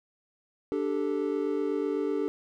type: chord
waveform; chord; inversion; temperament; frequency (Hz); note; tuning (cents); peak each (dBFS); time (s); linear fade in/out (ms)
triangle; D suspended fourth; none; equal; 293.7 / 392 / 440; D4 / G4 / A4; 0 / 0 / 0; -29; 0.72-2.28; 0
effects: none

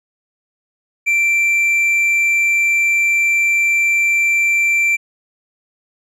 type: tone with hard clipping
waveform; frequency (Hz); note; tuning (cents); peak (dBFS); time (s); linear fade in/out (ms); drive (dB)
triangle; 2349; D7; 0; -13; 1.06-4.97; 20; 6
effects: resampled to 32000 Hz

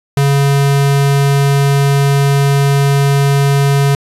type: tone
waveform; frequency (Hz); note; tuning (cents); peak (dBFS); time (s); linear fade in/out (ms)
square; 140; C#3; +18; -9; 0.17-3.95; 2
effects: resampled to 32000 Hz

